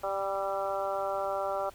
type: harmonic tone with a mistuned harmonic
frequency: 196 Hz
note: G3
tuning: in tune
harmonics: 2 / 3 / 4 / 5 / 6 / 7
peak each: -40 / -32 / -35 / -40 / -39 / -39 dBFS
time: 0.03-1.7 s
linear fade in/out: 10 ms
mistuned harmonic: 7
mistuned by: -23 cents
effects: pink hiss -55 dBFS RMS until 1.74 s